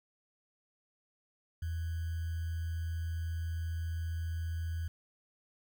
sine tone with sample-and-hold, 82.6 Hz, E2, 4 cents sharp, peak -33 dBFS, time 1.62-4.88 s, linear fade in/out 5 ms, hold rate 1575 Hz, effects none

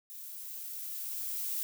violet noise with level ramp, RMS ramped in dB -46 to -34 dBFS, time 0.1-1.63 s, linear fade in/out 0 ms, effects none

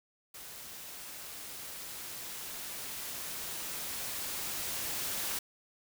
white noise with level ramp, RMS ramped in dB -47 to -35 dBFS, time 0.34-5.39 s, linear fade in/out 5 ms, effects none

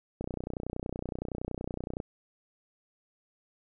click train, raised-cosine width 2 ms, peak -21 dBFS, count 56, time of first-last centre 0.21-2.002 s, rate 30.7 Hz, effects none

